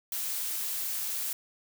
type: noise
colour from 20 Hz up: blue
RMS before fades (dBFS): -33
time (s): 0.12-1.33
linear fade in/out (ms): 2
effects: none